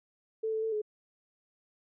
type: tone with pitch steps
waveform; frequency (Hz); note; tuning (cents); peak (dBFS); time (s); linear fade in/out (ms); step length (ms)
sine; 442 / 439.2 / 444.8 / 424.7; A4 / A4 / A4 / G#4; +8 / -3 / +19 / +39; -29; 0.43-0.818; 10; 97
effects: none